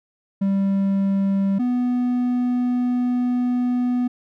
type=tone pair in turn; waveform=triangle; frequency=196 / 246.9 Hz; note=G3 / B3; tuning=0 / 0 cents; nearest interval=major third; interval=400 cents; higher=second; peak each=-15 / -16 dBFS; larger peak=first; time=0.41-1.59 / 1.59-4.08 s; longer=second; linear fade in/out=10 ms; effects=none